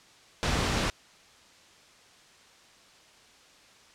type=noise; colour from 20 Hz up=pink; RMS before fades=-27 dBFS; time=0.43-0.9 s; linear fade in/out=0 ms; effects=white hiss -56 dBFS RMS until 3.94 s + low-pass 6000 Hz 12 dB/octave